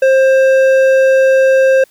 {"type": "tone with hard clipping", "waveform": "triangle", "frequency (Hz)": 530, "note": "C5", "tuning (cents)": 22, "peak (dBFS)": -8, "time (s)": [0.02, 1.84], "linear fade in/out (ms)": 5, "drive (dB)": 12, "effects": ["white hiss -51 dBFS RMS until 1.9 s"]}